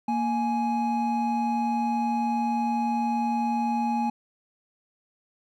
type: tone pair together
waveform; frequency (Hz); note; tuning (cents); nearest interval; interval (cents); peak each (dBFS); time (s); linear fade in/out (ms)
triangle; 233.1 / 836.7; A#3 / G#5; 0 / +13; octave + minor seventh; 2213; -24; 0.08-4.1; 5
effects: none

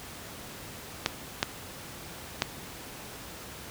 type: clicks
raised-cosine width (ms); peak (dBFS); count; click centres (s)
0.2; -6; 3; 1.061 / 1.429 / 2.421
effects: pink hiss -43 dBFS RMS until 3.7 s + high-pass 60 Hz 12 dB/octave

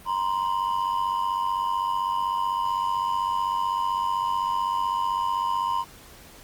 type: ring-modulated tone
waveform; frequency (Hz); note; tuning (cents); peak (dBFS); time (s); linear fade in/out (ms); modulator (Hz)
triangle; 990; B5; +4; -18; 0.05-5.85; 50; 47.9
effects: pink hiss -48 dBFS RMS until 6.43 s + Opus 32 kbps

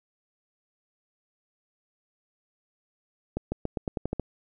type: accelerating click train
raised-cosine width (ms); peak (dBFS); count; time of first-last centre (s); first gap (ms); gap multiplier
2; -15; 9; 3.37-4.197; 150; 0.89
effects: none

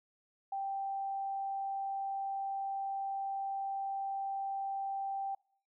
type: tone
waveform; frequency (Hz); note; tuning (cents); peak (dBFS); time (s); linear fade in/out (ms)
sine; 784; G5; 0; -34; 0.52-5.35; 5
effects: noise-tail reverb RT60 0.6 s tail -26 dB re dry

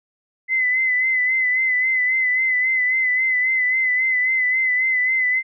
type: tone with vibrato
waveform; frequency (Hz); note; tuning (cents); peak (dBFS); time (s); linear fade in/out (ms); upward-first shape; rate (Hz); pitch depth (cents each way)
sine; 2031; B6; +48; -16; 0.48-5.43; 50; sine; 3.7; 39
effects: none

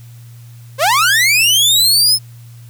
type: linear sweep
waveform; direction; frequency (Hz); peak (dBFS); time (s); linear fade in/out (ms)
sawtooth; up; 493.9 to 5274; -6; 0.78-2.19; 50
effects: added 118 Hz sine -34 dBFS peak until 2.69 s + white hiss -49 dBFS RMS until 2.69 s

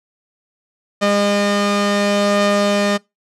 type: tone pair together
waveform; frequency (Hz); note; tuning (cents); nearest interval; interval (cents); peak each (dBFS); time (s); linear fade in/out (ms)
sawtooth; 203.5 / 609.8; G#3 / D#5; -35 / -35; octave + perfect fifth; 1900; -13; 1.01-2.98; 20
effects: noise-tail reverb RT60 0.2 s tail -24 dB re dry + low-pass 7000 Hz 12 dB/octave

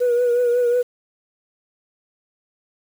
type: tone with vibrato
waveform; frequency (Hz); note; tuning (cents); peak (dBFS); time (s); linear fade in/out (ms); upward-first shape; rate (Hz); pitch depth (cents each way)
sine; 485.2; B4; -31; -13; 0-0.83; 20; triangle; 5.5; 44
effects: tanh soft clip ceiling -13 dBFS + 7-bit

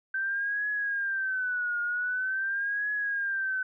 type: tone with vibrato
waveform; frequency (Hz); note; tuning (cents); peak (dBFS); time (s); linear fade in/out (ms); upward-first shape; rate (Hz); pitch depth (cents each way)
sine; 1550; G6; -20; -27; 0.14-3.63; 5; triangle; 0.45; 150
effects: none

